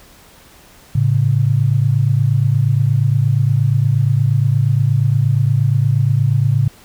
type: tone pair together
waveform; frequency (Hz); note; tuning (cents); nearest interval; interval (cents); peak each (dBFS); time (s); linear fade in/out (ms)
sine; 110.1 / 138.59; A2 / C#3; +2 / 0; major third; 398; -14; 0.95-6.68; 5
effects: pink hiss -45 dBFS RMS until 6.84 s